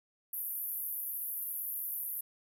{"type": "band-pass noise", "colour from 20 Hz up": "pink", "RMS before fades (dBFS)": -38, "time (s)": [0.33, 2.21], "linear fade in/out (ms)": 5, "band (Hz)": [11000, 15000], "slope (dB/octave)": 96, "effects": []}